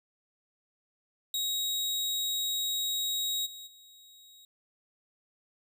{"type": "tone with level steps", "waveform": "sawtooth", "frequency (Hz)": 3800, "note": "A#7", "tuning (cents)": 33, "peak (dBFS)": [-26, -40, -50], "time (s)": [1.34, 4.45], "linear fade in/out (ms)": 2, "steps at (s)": [3.45, 3.66], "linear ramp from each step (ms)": 20, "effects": []}